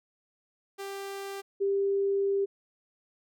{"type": "tone pair in turn", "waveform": ["sawtooth", "sine"], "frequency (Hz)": [394.3, 395.8], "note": ["G4", "G4"], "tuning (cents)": [10, 17], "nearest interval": "unison", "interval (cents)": 7, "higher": "second", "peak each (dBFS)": [-32, -24], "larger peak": "second", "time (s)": [[0.78, 1.42], [1.6, 2.46]], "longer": "second", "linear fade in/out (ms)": 20, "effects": []}